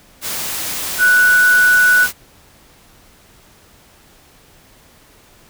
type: tone in noise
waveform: sine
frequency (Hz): 1480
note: F#6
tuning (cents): 0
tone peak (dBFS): -8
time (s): 0.98-2.08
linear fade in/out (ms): 50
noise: white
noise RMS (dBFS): -23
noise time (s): 0.21-2.13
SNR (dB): +12
effects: pink hiss -48 dBFS RMS until 5.49 s